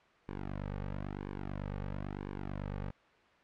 sawtooth tone with flanger, 49 Hz, G1, in tune, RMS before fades -40 dBFS, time 0.28-2.91 s, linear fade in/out 10 ms, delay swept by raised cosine 1.5 to 3 ms, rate 1 Hz, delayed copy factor -1, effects white hiss -63 dBFS RMS until 3.43 s + low-pass 2000 Hz 12 dB/octave

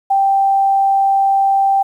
sine tone, 784 Hz, G5, in tune, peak -10 dBFS, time 0.1-1.83 s, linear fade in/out 10 ms, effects 8-bit

